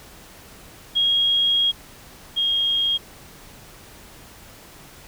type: tone pair in turn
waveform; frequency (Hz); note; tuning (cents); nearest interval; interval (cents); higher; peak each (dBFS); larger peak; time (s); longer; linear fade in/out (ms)
sine; 3277 / 3252; G#7 / G#7; -24 / -37; unison; 13; first; -16 / -18; first; 0.95-1.72 / 2.36-2.98; first; 20
effects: pink hiss -45 dBFS RMS until 5.07 s